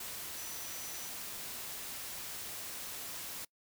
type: tone in noise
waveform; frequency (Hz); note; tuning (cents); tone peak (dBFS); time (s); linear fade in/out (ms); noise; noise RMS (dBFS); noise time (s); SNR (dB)
sine; 5920; F#8; 0; -48; 0.37-1.09; 5; white; -43; 0-3.45; -8
effects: noise-tail reverb RT60 0.1 s tail -24 dB re dry